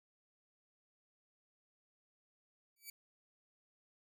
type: tone with exponential growth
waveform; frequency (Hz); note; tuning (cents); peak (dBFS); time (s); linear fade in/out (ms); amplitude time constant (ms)
5% pulse; 2300; D7; -37; -34; 2.76-2.9; 5; 29
effects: none